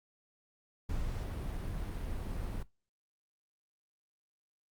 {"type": "noise", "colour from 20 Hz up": "brown", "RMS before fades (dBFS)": -37, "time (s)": [0.89, 2.63], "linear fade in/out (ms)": 5, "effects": ["noise-tail reverb RT60 0.2 s tail -20 dB re dry", "Opus 48 kbps"]}